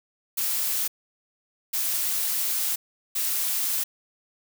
blue noise bursts at uneven times, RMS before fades -26 dBFS, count 3, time 0.37-0.88 / 1.73-2.76 / 3.15-3.84 s, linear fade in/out 10 ms, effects none

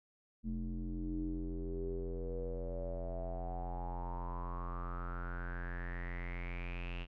square tone with low-pass filter sweep, 43.71 Hz, F1, 2 cents sharp, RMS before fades -40 dBFS, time 0.43-7.07 s, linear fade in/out 50 ms, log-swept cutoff 230 to 2800 Hz, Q 9.2, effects none

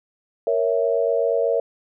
sine chord, A# diminished, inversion none, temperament equal, 466.2 / 554.4 / 659.3 Hz, A#4 / C#5 / E5, 0 / 0 / 0 cents, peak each -21 / -22 / -23 dBFS, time 0.47-1.6 s, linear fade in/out 2 ms, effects none

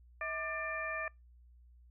harmonic tone with a mistuned harmonic, 595 Hz, D5, 22 cents sharp, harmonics 1 / 2 / 3 / 4, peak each -42 / -41 / -39 / -42 dBFS, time 0.21-1.08 s, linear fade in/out 2 ms, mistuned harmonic 1, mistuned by +130 cents, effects noise-tail reverb RT60 0.2 s tail -26 dB re dry + added 60 Hz sine -57 dBFS peak until 1.9 s

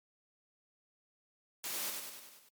white noise with echo, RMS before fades -39 dBFS, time 1.64-1.9 s, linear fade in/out 0 ms, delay 98 ms, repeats 6, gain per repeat -4 dB, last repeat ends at 2.488 s, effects high-pass 200 Hz 12 dB/octave + MP3 96 kbps

